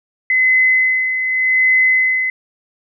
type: tone with tremolo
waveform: sine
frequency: 2036 Hz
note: C7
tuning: 48 cents flat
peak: -9 dBFS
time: 0.3-2.3 s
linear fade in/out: 2 ms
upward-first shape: sine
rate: 0.85 Hz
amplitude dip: 55%
effects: none